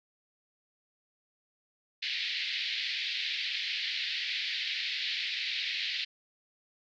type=band-pass noise; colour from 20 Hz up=white; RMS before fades=-34 dBFS; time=2.02-6.05 s; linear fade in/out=10 ms; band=1900 to 4400 Hz; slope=48 dB/octave; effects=none